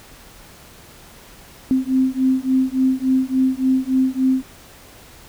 sine beating tone pair, 259.4 / 262.9 Hz, C4 / C4, -15 / +8 cents, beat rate 3.5 Hz, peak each -18 dBFS, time 1.71-4.43 s, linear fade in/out 0 ms, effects pink hiss -44 dBFS RMS until 5.28 s

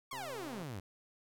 sawtooth exponential sweep, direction down, 1146 to 87.31 Hz, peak -37 dBFS, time 0.11-0.8 s, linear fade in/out 5 ms
click train, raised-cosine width 1 ms, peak -37 dBFS, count 67, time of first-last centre 0.13-0.63 s, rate 132 Hz
effects none

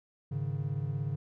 triangle chord, Ab suspended fourth, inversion none, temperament equal with one note detuned, 103.23 / 138.59 / 155.56 Hz, Ab2 / Db3 / Eb3, -10 / 0 / 0 cents, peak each -35 / -31 / -36 dBFS, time 0.31-1.16 s, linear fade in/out 10 ms, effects none

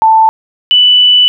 sine tone pair in turn, 885 / 2977 Hz, A5 / F#7, +10 / +10 cents, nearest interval octave + major sixth, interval 2100 cents, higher second, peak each -3 dBFS, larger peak neither, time 0.02-0.29 / 0.71-1.28 s, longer second, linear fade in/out 0 ms, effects none

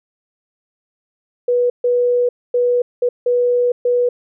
sine tone bursts at uneven times, 488.6 Hz, B4, 19 cents flat, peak -12 dBFS, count 6, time 1.48-1.7 / 1.84-2.29 / 2.54-2.82 / 3.02-3.09 / 3.26-3.72 / 3.85-4.09 s, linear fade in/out 5 ms, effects none

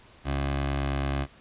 15% pulse tone with notch filter, 69.3 Hz, C#2, in tune, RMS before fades -28 dBFS, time 0.24-1.27 s, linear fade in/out 50 ms, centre 190 Hz, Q 1.8, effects pink hiss -54 dBFS RMS until 1.4 s + resampled to 8000 Hz

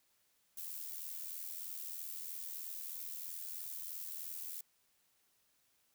violet noise with amplitude modulation, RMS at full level -42 dBFS, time 0.57-4.61 s, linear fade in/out 5 ms, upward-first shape sine, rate 83.1 Hz, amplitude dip 60%, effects white hiss -75 dBFS RMS until 5.94 s

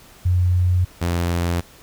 sine / sawtooth tone pair in turn, 90.1 / 86.33 Hz, F#2 / F2, -45 / -19 cents, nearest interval minor second, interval 74 cents, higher first, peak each -14 / -15 dBFS, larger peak first, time 0.25-0.85 / 1.01-1.61 s, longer neither, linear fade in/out 10 ms, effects pink hiss -47 dBFS RMS until 1.82 s

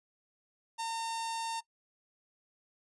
sawtooth tone with notch filter, 911 Hz, A#5, 40 cents flat, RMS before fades -36 dBFS, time 0.78-1.61 s, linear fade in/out 20 ms, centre 2000 Hz, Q 1.7, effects noise-tail reverb RT60 0.1 s tail -20 dB re dry + resampled to 24000 Hz

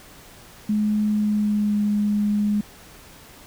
sine tone with pitch glide, 211.3 to 207.6 Hz, G#3 to G#3, +30 to 0 cents, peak -18 dBFS, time 0.69-2.61 s, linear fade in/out 5 ms, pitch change -30 cents, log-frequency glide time 1.06-1.8 s, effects pink hiss -46 dBFS RMS until 3.46 s

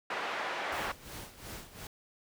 pink band-pass noise, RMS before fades -36 dBFS, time 0.1-0.92 s, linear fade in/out 5 ms, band 670 to 2200 Hz, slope 12 dB/octave
pink noise with tremolo, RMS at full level -43 dBFS, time 0.72-1.87 s, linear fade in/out 2 ms, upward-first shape sine, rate 2.8 Hz, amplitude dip 75%
effects none

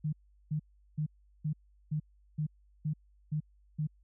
sine tone bursts, 152.3 Hz, D#3, 37 cents flat, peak -29 dBFS, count 9, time 0.04-3.872 s, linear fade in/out 10 ms, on 88 ms, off 380 ms, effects added 50 Hz sine -61 dBFS peak until 4.03 s

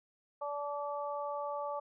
harmonic tone, 289.1 Hz, D4, 27 cents flat, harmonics 2 / 3 / 4, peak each -38 / -40 / -41 dBFS, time 0.41-1.8 s, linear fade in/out 10 ms, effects none

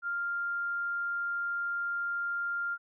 sine tone, 1396.9 Hz, F6, in tune, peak -30 dBFS, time 0.02-2.78 s, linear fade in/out 50 ms, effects none

